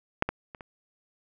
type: clicks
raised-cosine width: 0.5 ms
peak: -7 / -13 / -26 / -27 dBFS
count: 4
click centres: 0.224 / 0.29 / 0.548 / 0.608 s
effects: none